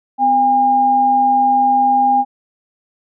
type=tone pair together; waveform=sine; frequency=254.8 / 809 Hz; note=C4 / G#5; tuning=-46 / -46 cents; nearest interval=octave + minor sixth; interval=2000 cents; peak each=-22 / -10 dBFS; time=0.18-2.25 s; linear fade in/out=50 ms; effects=none